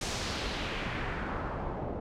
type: noise with low-pass filter sweep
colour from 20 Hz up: pink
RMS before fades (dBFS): -35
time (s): 0.01-2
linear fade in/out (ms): 5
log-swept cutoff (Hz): 7100 to 640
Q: 1.4
effects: none